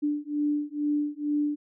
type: beating tone pair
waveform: sine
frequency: 293.6 / 295.8 Hz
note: D4 / D4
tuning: 0 / +13 cents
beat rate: 2.2 Hz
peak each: -28 dBFS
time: 0.02-1.56 s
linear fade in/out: 20 ms
effects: none